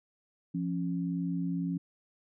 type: tone pair together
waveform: sine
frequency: 173.2 / 274.9 Hz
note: F3 / C#4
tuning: -14 / -14 cents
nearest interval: minor sixth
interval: 800 cents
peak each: -31 / -34 dBFS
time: 0.54-1.78 s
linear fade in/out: 10 ms
effects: none